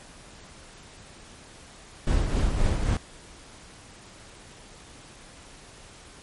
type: noise with tremolo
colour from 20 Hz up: brown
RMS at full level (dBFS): -21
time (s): 2.07-2.97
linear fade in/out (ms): 2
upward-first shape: triangle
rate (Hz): 3.8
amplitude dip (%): 50
effects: pink hiss -48 dBFS RMS until 6.22 s + MP3 48 kbps